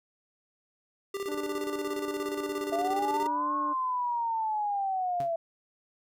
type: tone with tremolo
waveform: square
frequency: 395.8 Hz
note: G4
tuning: 17 cents sharp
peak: -31 dBFS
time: 1.14-3.27 s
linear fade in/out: 5 ms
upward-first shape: square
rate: 17 Hz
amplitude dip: 60%
type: harmonic tone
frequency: 295.4 Hz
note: D4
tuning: 10 cents sharp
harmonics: 1 / 2 / 3 / 4 / 5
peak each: -36 / -42 / -46 / -48 / -50 dBFS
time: 1.27-3.74 s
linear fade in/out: 20 ms
type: linear two-way sweep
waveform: sine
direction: up then down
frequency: 659.3 to 1092 to 659.3 Hz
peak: -27 dBFS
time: 2.72-5.36 s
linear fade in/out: 5 ms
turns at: 3.56 s
type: tone with exponential decay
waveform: sawtooth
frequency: 137.7 Hz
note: C#3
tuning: 11 cents flat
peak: -32 dBFS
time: 5.2-5.34 s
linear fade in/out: 2 ms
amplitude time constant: 30 ms
effects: none